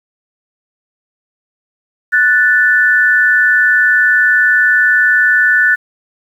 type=tone pair together; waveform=sine; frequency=1480 / 1760 Hz; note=F#6 / A6; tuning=0 / 0 cents; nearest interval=minor third; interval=300 cents; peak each=-10 dBFS; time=2.12-5.76 s; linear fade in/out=20 ms; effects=7-bit